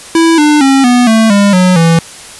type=tone with pitch steps; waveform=square; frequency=329.6 / 298.8 / 270.8 / 245.5 / 222.5 / 201.7 / 182.86 / 165.75 Hz; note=E4 / D4 / C#4 / B3 / A3 / G3 / F#3 / E3; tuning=0 / +30 / -40 / -10 / +20 / +50 / -20 / +10 cents; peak=-5 dBFS; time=0.15-1.99 s; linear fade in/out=2 ms; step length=230 ms; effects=white hiss -30 dBFS RMS until 2.39 s + resampled to 24000 Hz